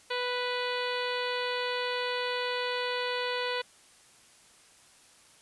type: harmonic tone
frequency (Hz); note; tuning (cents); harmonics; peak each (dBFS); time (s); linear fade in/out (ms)
493.9; B4; 0; 1 / 2 / 3 / 4 / 5 / 6 / 7 / 8 / 9; -33 / -36 / -38 / -39 / -40 / -41 / -41 / -42 / -43; 0.1-3.62; 10
effects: white hiss -58 dBFS RMS until 5.41 s + resampled to 24000 Hz